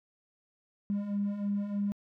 triangle beating tone pair, 200.4 / 203.6 Hz, G3 / G#3, +38 / -34 cents, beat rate 3.2 Hz, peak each -33 / -27 dBFS, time 0.9-1.92 s, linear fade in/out 0 ms, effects tanh soft clip ceiling -25 dBFS

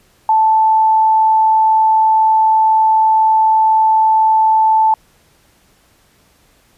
sine tone, 878 Hz, A5, 4 cents flat, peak -8 dBFS, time 0.29-4.94 s, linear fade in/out 2 ms, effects pink hiss -53 dBFS RMS until 6.77 s + resampled to 32000 Hz

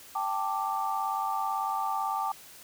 sine chord, G suspended second, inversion none, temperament just, 784 / 882 / 1176 Hz, G5 / A5 / D6, 0 / +4 / +2 cents, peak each -32 dBFS, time 0.15-2.32 s, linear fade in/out 5 ms, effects white hiss -50 dBFS RMS until 2.63 s

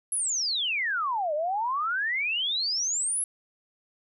sine exponential two-way sweep, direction down then up, 11130 to 582 to 11130 Hz, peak -25 dBFS, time 0.12-3.24 s, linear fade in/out 2 ms, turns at 1.34 s, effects none

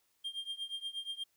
triangle tone with tremolo, 3200 Hz, G7, 35 cents sharp, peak -33 dBFS, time 0.24-1.24 s, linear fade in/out 10 ms, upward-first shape triangle, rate 8.4 Hz, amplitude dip 95%, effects white hiss -75 dBFS RMS until 1.36 s

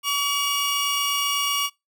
sawtooth tone pair together, 1136 / 2854 Hz, C#6 / F7, +42 / +37 cents, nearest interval octave + major third, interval 1595 cents, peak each -21 dBFS, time 0.03-1.7 s, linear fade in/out 50 ms, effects noise-tail reverb RT60 0.2 s tail -22 dB re dry

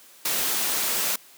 white noise, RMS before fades -25 dBFS, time 0.25-1.16 s, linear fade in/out 5 ms, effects white hiss -51 dBFS RMS until 1.37 s + high-pass 200 Hz 12 dB/octave

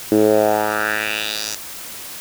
10% pulse tone with band-pass filter sweep, 106.7 Hz, G#2, 47 cents sharp, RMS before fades -18 dBFS, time 0.12-1.55 s, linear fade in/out 0 ms, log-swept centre 330 to 6400 Hz, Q 2.6, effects white hiss -33 dBFS RMS until 2.2 s

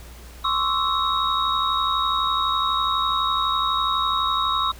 sine tone cluster, 1055 / 1127 / 1314 / 3783 Hz, C6 / C#6 / E6 / A#7, +14 / +28 / -6 / +25 cents, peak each -25 dBFS, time 0.44-4.72 s, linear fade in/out 10 ms, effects added 60 Hz sine -40 dBFS peak until 4.79 s + pink hiss -46 dBFS RMS until 4.79 s

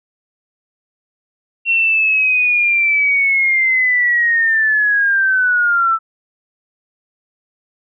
sine linear sweep, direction down, 2732 to 1318.5 Hz, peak -11 dBFS, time 1.65-5.99 s, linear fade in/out 50 ms, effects none

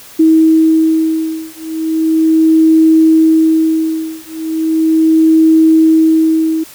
sine beating tone pair, 319.7 / 320.07 Hz, D#4 / D#4, +47 / +49 cents, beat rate 0.37 Hz, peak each -10 dBFS, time 0.19-6.64 s, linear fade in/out 10 ms, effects white hiss -36 dBFS RMS until 6.74 s

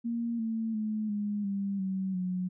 sine tone with pitch steps, 233.6 / 224.2 / 215.2 / 206.6 / 198.26 / 190.29 / 182.64 Hz, A#3 / A3 / A3 / G#3 / G3 / F#3 / F#3, +4 / +33 / -38 / -9 / +20 / +49 / -22 cents, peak -29 dBFS, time 0.04-2.49 s, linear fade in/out 20 ms, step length 350 ms, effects none

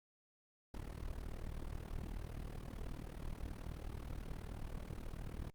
brown noise with amplitude modulation, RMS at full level -41 dBFS, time 0.74-5.5 s, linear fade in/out 2 ms, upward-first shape sine, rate 38.7 Hz, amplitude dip 85%, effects Opus 48 kbps

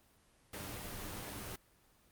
pink noise with comb filter, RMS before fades -44 dBFS, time 0.53-1.56 s, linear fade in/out 5 ms, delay 10 ms, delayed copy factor +0.5, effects pink hiss -68 dBFS RMS until 2.11 s + Opus 24 kbps

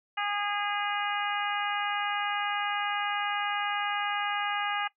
harmonic tone, 410 Hz, G#4, 22 cents flat, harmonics 2 / 3 / 4 / 5 / 6 / 7, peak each -32 / -34 / -35 / -36 / -37 / -37 dBFS, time 0.17-4.88 s, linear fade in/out 10 ms, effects noise-tail reverb RT60 0.1 s tail -18 dB re dry

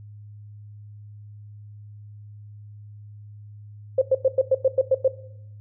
sine tone bursts, 527 Hz, C5, 12 cents sharp, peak -14 dBFS, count 9, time 3.98-5.08 s, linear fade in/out 5 ms, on 36 ms, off 97 ms, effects noise-tail reverb RT60 0.8 s tail -17 dB re dry + added 104 Hz sine -40 dBFS peak until 5.6 s

